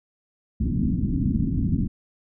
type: low-pass noise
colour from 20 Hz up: white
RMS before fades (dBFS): -23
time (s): 0.6-1.88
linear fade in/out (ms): 10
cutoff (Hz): 270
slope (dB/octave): 48
effects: none